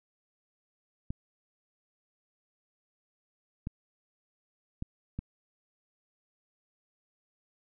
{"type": "clicks", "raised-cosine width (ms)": 5, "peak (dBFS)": -22, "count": 4, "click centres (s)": [1.105, 3.671, 4.824, 5.19], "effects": []}